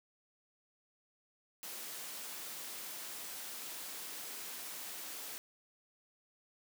white high-pass noise, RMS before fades -45 dBFS, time 1.63-5.38 s, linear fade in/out 0 ms, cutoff 210 Hz, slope 12 dB/octave, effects none

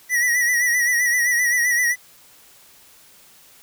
square tone with vibrato, 1936 Hz, B6, 35 cents flat, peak -17 dBFS, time 0.09-1.96 s, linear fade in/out 50 ms, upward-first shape sine, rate 7.7 Hz, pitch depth 58 cents each way, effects white hiss -50 dBFS RMS until 3.62 s

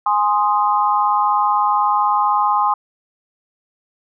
sine chord, Ab major, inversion none, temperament equal, 830.6 / 1046.5 / 1244.5 Hz, Ab5 / C6 / Eb6, 0 / 0 / 0 cents, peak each -17 / -17 / -20 dBFS, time 0.06-2.74 s, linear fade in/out 5 ms, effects none

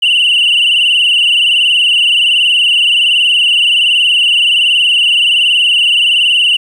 sine tone with frequency modulation, 2885 Hz, F#7, 44 cents flat, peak -5 dBFS, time 0.02-6.57 s, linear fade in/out 10 ms, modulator 21.3 Hz, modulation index 6.7, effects tanh soft clip ceiling -4 dBFS + 7-bit

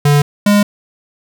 square tone pair in turn, 145.1 / 205.2 Hz, D3 / G#3, -21 / -21 cents, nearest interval tritone, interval 600 cents, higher second, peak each -8 dBFS, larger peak neither, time 0.05-0.22 / 0.46-0.63 s, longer neither, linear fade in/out 5 ms, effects none

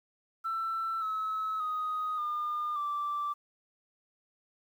sine tone with pitch steps, 1335 / 1291.8 / 1249.9 / 1209.4 / 1170.3 Hz, E6 / E6 / D#6 / D#6 / D6, +22 / -35 / +7 / -50 / -6 cents, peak -29 dBFS, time 0.44-3.34 s, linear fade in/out 20 ms, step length 580 ms, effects tanh soft clip ceiling -27 dBFS + 10-bit

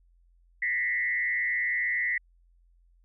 sine tone with frequency modulation, 1975.5 Hz, B6, in tune, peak -25 dBFS, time 0.62-2.18 s, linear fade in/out 5 ms, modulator 129 Hz, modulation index 0.92, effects added 43 Hz sine -59 dBFS peak until 3.04 s

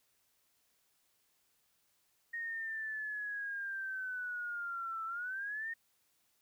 sine linear two-way sweep, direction down then up, 1864.7 to 1318.5 to 1855 Hz, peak -37 dBFS, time 2.33-5.74 s, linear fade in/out 10 ms, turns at 5.05 s, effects white hiss -75 dBFS RMS until 6.41 s

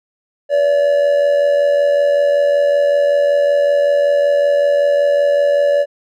triangle tone with amplitude modulation, 574 Hz, D5, 40 cents flat, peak -6 dBFS, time 0.49-5.86 s, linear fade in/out 50 ms, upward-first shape sine, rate 85.3 Hz, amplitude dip 55%, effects none

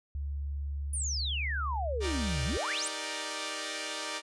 sine tone, 71 Hz, C#2, 42 cents sharp, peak -32 dBFS, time 0.15-2.57 s, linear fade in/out 0 ms
sine exponential two-way sweep, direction down then up, 10010 to 120 to 10010 Hz, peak -32 dBFS, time 0.93-2.88 s, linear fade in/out 5 ms, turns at 2.44 s
5% pulse chord, Eb major seventh, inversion none, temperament equal, 311.1 / 392 / 466.2 / 587.3 Hz, Eb4 / G4 / Bb4 / D5, 0 / 0 / 0 / 0 cents, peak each -29 / -32 / -31 / -26 dBFS, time 2-4.22 s, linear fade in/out 50 ms
effects resampled to 24000 Hz

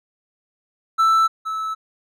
triangle tone pair in turn, 1324 / 1305.8 Hz, E6 / E6, +7 / -17 cents, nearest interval unison, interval 24 cents, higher first, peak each -11 / -21 dBFS, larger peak first, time 0.98-1.28 / 1.45-1.75 s, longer neither, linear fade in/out 20 ms, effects none

